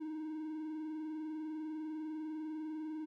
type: tone with vibrato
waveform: triangle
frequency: 311.1 Hz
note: D#4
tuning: in tune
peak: -37 dBFS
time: 0-3.06 s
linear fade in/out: 20 ms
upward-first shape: square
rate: 20 Hz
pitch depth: 37 cents each way
effects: none

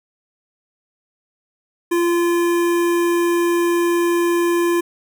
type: tone with notch filter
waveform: square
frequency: 344.4 Hz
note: F4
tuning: 24 cents flat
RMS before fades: -17 dBFS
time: 1.91-4.81 s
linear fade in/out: 10 ms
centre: 4400 Hz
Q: 1.1
effects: none

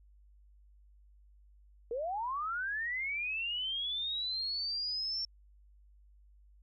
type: linear sweep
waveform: sine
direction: up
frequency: 446 to 5470 Hz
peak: -33 dBFS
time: 1.91-5.25 s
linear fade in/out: 2 ms
effects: added 50 Hz sine -58 dBFS peak until 6.62 s

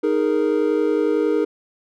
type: chord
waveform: triangle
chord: D# suspended fourth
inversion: none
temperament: equal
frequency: 311.1 / 415.3 / 466.2 Hz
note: D#4 / G#4 / A#4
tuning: 0 / 0 / 0 cents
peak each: -19 dBFS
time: 0.03-1.45 s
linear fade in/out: 10 ms
effects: none

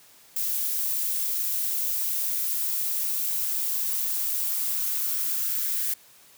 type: noise with high-pass filter sweep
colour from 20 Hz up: violet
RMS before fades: -27 dBFS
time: 0.36-5.94 s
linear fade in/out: 5 ms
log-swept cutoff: 220 to 1600 Hz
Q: 2.4
effects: white hiss -54 dBFS RMS until 6.37 s + high-pass 60 Hz 12 dB/octave

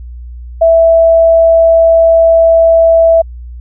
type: tone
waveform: sine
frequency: 659.3 Hz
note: E5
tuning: in tune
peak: -3 dBFS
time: 0.61-3.22 s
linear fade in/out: 10 ms
effects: added 60 Hz sine -24 dBFS peak until 3.6 s

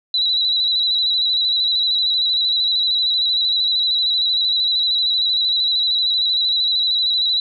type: tone with vibrato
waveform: sine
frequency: 3935 Hz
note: B7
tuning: 7 cents flat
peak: -15 dBFS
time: 0.14-7.4 s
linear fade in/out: 2 ms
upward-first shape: square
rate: 13 Hz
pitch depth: 31 cents each way
effects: none

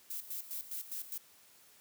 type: noise with tremolo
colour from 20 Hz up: violet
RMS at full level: -40 dBFS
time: 0.1-1.18 s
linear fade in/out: 5 ms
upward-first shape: square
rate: 4.9 Hz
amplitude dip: 75%
effects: white hiss -62 dBFS RMS until 1.8 s + high-pass 80 Hz 12 dB/octave

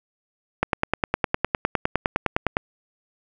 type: click train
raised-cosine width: 0.5 ms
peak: -4 dBFS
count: 20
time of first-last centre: 0.63-2.569 s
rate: 9.8 Hz
effects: none

